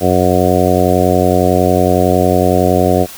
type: harmonic tone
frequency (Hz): 90.9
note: F#2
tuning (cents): -30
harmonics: 1 / 2 / 3 / 4 / 5 / 6 / 7 / 8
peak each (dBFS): -17 / -17 / -17 / -17 / -17 / -17 / -17 / -17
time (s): 0-3.07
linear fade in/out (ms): 50
effects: white hiss -32 dBFS RMS until 3.17 s